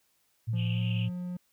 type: tone with vibrato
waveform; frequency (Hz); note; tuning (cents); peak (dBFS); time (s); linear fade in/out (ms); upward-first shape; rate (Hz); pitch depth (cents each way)
sine; 112.8; A2; +44; -27; 0.47-1.1; 20; sine; 3.7; 12
type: tone with pitch glide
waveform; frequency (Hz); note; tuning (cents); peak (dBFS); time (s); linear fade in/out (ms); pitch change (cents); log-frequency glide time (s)
triangle; 173 to 178.69; F3 to F3; -16 to +40; -31; 0.53-1.37; 5; +56; 0.72-0.8
type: band-pass noise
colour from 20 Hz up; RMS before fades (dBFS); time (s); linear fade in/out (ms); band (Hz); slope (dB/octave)
white; -43; 0.55-1.09; 50; 2600 to 3000; 96
effects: white hiss -71 dBFS RMS until 1.52 s